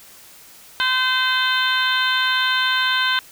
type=harmonic tone; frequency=514 Hz; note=C5; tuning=31 cents flat; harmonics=2 / 3 / 4 / 5 / 6 / 7 / 8; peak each=-24 / -20 / -29 / -30 / -24 / -24 / -30 dBFS; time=0.8-3.19 s; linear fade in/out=0 ms; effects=white hiss -45 dBFS RMS until 3.31 s